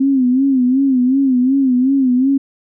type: tone with vibrato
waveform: sine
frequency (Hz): 261.4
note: C4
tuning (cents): -1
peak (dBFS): -10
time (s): 0-2.38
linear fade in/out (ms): 10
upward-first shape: sine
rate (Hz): 2.7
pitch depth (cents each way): 98
effects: none